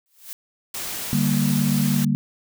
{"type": "noise with exponential growth", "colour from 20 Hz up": "blue", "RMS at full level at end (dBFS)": -32, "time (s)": [0.06, 0.33], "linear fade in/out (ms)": 0, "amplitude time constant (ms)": 58}
{"type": "noise", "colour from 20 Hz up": "white", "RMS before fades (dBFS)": -30, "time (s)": [0.74, 2.05], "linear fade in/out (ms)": 5}
{"type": "chord", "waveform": "sine", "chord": "G minor", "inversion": "second", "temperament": "equal", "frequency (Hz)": [146.83, 196, 233.1], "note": ["D3", "G3", "Bb3"], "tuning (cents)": [0, 0, 0], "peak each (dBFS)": -22, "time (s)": [1.13, 2.15], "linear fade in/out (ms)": 0}
{"effects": []}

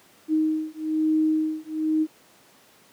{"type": "beating tone pair", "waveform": "sine", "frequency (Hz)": [312.1, 313.2], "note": ["D#4", "D#4"], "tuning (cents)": [5, 11], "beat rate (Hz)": 1.1, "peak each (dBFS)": [-23, -23], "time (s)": [0.28, 2.07], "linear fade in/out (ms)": 50, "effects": ["pink hiss -55 dBFS RMS until 2.92 s", "high-pass 200 Hz 12 dB/octave"]}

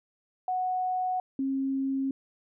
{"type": "tone pair in turn", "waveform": "sine", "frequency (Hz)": [738, 269.5], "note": ["F#5", "C#4"], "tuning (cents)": [-5, -49], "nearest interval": "octave + perfect fourth", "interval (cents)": 1744, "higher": "first", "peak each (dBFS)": [-26, -26], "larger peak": "neither", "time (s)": [[0.48, 1.2], [1.39, 2.11]], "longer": "neither", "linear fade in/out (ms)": 2, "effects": []}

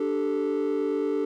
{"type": "chord", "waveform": "triangle", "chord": "D suspended fourth", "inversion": "none", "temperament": "just", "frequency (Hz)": [293.7, 391.6, 440.5], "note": ["D4", "G4", "A4"], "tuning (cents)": [0, -2, 2], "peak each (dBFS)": [-26, -26, -25], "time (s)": [0, 1.25], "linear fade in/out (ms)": 5, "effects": ["tanh soft clip ceiling -15 dBFS"]}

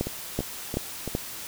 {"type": "two click trains", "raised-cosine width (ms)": 2, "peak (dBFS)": [-17, -12], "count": [4, 4], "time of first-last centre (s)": [[0.07, 1.077], [0.01, 1.151]], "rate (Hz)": [2.98, 2.63], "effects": ["white hiss -38 dBFS RMS until 1.47 s"]}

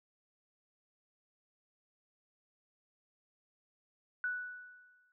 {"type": "tone with exponential decay", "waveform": "sine", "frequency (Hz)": 1480, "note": "F#6", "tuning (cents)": 0, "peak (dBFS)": -31, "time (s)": [4.24, 5.12], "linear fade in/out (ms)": 1, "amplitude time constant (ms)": 190, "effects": []}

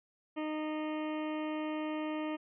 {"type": "harmonic tone", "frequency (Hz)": 307.9, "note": "D#4", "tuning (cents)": -18, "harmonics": [1, 2, 3, 4, 6, 7, 8, 9, 10], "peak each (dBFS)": [-35, -41, -45, -47, -51, -52, -53, -54, -55], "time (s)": [0.36, 2.37], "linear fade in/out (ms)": 20, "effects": []}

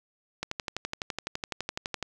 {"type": "click train", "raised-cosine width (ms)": 0.2, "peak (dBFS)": -14, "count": 20, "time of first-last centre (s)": [0.43, 2.027], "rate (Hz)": 11.9, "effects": []}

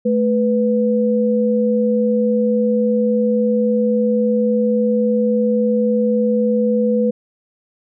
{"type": "tone pair together", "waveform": "sine", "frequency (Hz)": [217.5, 493.9], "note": ["A3", "B4"], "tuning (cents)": [-20, 0], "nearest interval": "octave + major second", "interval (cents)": 1420, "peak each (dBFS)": -16, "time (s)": [0.05, 7.11], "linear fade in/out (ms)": 10, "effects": []}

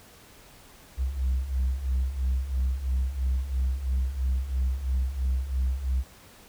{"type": "beating tone pair", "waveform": "sine", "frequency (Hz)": [62.8, 65.8], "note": ["B1", "C2"], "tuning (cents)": [30, 10], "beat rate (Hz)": 3, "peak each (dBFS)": [-28, -24], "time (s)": [0.97, 6.04], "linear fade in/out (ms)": 50, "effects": ["tanh soft clip ceiling -20 dBFS", "pink hiss -52 dBFS RMS until 6.48 s"]}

